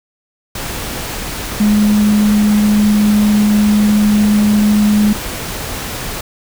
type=tone in noise; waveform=sine; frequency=209.4 Hz; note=G#3; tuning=15 cents sharp; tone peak=-8 dBFS; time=1.6-5.13 s; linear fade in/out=5 ms; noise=pink; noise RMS=-23 dBFS; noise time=0.55-6.21 s; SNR=+12 dB; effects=none